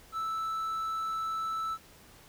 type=tone; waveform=triangle; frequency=1316 Hz; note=E6; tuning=3 cents flat; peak=-29 dBFS; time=0.12-1.78 s; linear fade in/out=50 ms; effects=pink hiss -56 dBFS RMS until 2.28 s